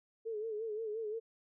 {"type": "tone with vibrato", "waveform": "sine", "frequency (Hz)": 436.7, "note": "A4", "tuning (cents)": -13, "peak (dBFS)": -36, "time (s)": [0.25, 1.2], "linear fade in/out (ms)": 20, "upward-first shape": "sine", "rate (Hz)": 5.7, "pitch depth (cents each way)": 78, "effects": []}